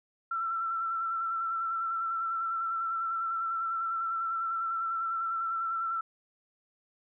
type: tone with vibrato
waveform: sine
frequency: 1342 Hz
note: E6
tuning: 31 cents sharp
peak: -29 dBFS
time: 0.31-6.01 s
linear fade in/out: 5 ms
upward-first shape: square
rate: 10 Hz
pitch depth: 24 cents each way
effects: none